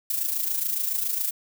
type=noise with amplitude modulation; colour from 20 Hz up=violet; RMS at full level=-24 dBFS; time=0.1-1.31 s; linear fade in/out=5 ms; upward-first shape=sine; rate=27.2 Hz; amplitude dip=60%; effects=none